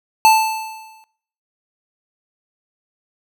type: tone with exponential decay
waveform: square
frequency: 880 Hz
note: A5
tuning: in tune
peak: -7 dBFS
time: 0.25-1.04 s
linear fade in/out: 0 ms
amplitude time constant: 170 ms
effects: noise-tail reverb RT60 0.6 s tail -20 dB re dry